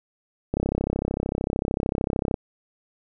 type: click train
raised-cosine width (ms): 2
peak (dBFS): -10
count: 61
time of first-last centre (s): 0.54-2.342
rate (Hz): 33.3
effects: none